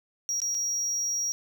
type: tone with dropouts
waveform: triangle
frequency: 5680 Hz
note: F8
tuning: 28 cents sharp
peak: -25 dBFS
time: 0.29-1.32 s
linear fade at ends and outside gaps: 0 ms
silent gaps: 0.402-0.418 / 0.545-0.549 s
effects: none